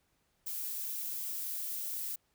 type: noise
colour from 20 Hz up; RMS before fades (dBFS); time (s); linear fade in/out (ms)
violet; -38; 0.46-2.16; 10
effects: pink hiss -75 dBFS RMS until 2.34 s